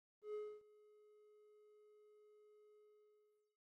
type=tone with ADSR envelope; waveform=triangle; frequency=422.1 Hz; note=G#4; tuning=28 cents sharp; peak=-40 dBFS; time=0.22-3.58 s; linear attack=120 ms; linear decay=270 ms; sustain=-23 dB; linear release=810 ms; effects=noise-tail reverb RT60 0.3 s tail -25 dB re dry + Opus 32 kbps